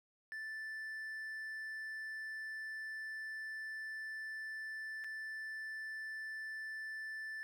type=tone with dropouts; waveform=triangle; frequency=1760 Hz; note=A6; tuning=in tune; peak=-40 dBFS; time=0.32-7.43 s; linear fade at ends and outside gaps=0 ms; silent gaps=5.04-5.044 s; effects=none